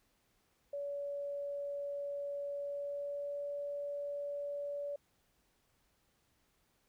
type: tone with pitch glide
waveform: sine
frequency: 569 to 573.6 Hz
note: C#5 to D5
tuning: +45 to -41 cents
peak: -37 dBFS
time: 0.73-4.96 s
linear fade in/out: 5 ms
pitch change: +14 cents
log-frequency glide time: 2.55-3.48 s
effects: pink hiss -75 dBFS RMS until 6.88 s